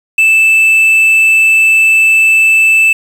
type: tone with quantisation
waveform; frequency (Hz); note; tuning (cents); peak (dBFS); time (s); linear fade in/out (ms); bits
triangle; 2637; E7; 0; -3; 0.18-2.93; 5; 5
effects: none